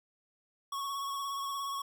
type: tone with vibrato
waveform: square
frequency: 1108.7 Hz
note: C#6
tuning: in tune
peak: -35 dBFS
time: 0.72-1.82 s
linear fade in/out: 5 ms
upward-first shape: sine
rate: 17 Hz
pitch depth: 29 cents each way
effects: none